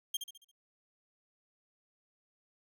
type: tone with echo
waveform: sawtooth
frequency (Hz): 3200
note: G7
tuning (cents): +35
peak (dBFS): -28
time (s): 0.14-0.17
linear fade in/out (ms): 5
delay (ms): 69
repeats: 5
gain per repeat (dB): -7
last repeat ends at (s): 0.515
effects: none